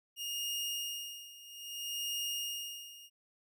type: tone with tremolo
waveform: sawtooth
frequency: 2843 Hz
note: F7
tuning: 30 cents sharp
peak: -31 dBFS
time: 0.16-3.1 s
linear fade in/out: 50 ms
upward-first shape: sine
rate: 0.61 Hz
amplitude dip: 85%
effects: none